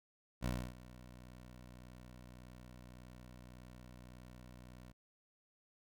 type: tone with ADSR envelope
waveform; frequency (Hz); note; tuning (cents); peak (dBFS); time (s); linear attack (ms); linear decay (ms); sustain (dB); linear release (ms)
15% pulse; 61.74; B1; 0; -28; 0.41-4.93; 42; 280; -19; 23
effects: none